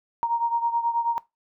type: beating tone pair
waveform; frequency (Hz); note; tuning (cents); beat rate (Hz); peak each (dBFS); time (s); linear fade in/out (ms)
sine; 932.3 / 941.6; A#5 / A#5; 0 / +17; 9.3; -23 / -27; 0.23-1.18; 0
effects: noise-tail reverb RT60 0.2 s tail -20 dB re dry